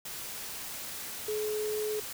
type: tone in noise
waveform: sine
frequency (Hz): 426.1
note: G#4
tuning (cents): +44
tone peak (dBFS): -30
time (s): 1.28-2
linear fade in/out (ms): 5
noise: white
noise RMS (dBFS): -40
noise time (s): 0.05-2.13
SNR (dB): +7
effects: none